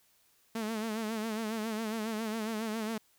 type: tone with vibrato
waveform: sawtooth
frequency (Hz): 220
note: A3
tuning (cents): 0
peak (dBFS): -29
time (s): 0.55-2.98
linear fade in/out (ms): 5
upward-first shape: sine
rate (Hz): 7.3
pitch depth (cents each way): 70
effects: white hiss -68 dBFS RMS until 3.18 s